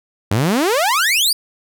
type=exponential sweep; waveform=sawtooth; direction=up; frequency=92.4 to 4978 Hz; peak=-10 dBFS; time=0.31-1.33 s; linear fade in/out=5 ms; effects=none